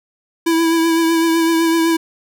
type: tone with vibrato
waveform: square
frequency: 329.6 Hz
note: E4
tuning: in tune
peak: -13 dBFS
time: 0.46-1.97 s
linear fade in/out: 10 ms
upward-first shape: triangle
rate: 7.9 Hz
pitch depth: 29 cents each way
effects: none